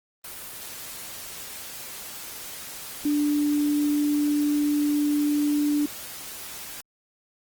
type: tone in noise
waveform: sine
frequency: 293.7 Hz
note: D4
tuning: in tune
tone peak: -20 dBFS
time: 3.05-5.86 s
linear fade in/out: 5 ms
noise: white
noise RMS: -38 dBFS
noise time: 0.24-6.81 s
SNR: +15 dB
effects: Opus 24 kbps